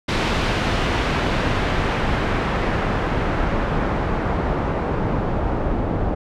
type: noise with low-pass filter sweep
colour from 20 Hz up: pink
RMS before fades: -21 dBFS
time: 0.08-6.15 s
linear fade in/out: 10 ms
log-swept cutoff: 3600 to 780 Hz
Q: 0.79
effects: none